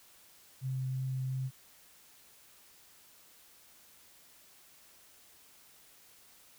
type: tone with vibrato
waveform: sine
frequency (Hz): 130.81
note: C3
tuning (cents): 0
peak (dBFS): -32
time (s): 0.61-1.51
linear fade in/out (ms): 50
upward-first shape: triangle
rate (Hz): 2.9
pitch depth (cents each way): 9
effects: white hiss -60 dBFS RMS until 6.58 s